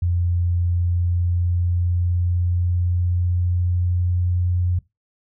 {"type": "tone with pitch glide", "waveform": "sine", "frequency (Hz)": [87.31, 89.04], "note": ["F2", "F2"], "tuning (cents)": [0, 34], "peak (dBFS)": -17, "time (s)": [0.02, 4.79], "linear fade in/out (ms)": 5, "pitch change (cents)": 34, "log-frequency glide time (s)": [0.6, 4.44], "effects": ["noise-tail reverb RT60 0.2 s tail -20 dB re dry"]}